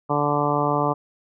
harmonic tone, 146.1 Hz, D3, 9 cents flat, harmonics 1 / 2 / 3 / 4 / 5 / 6 / 7 / 8, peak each -27 / -27 / -27 / -27 / -27 / -27 / -27 / -27 dBFS, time 0.09-0.94 s, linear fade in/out 20 ms, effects none

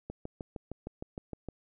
click train, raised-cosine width 2 ms, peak -25 dBFS, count 10, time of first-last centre 0.1-1.487 s, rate 6.49 Hz, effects none

